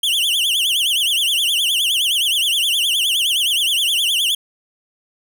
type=tone with vibrato; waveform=45% pulse; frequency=3105 Hz; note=G7; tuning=17 cents flat; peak=-15 dBFS; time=0.03-4.35 s; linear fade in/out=5 ms; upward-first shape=triangle; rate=9.6 Hz; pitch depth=240 cents each way; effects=none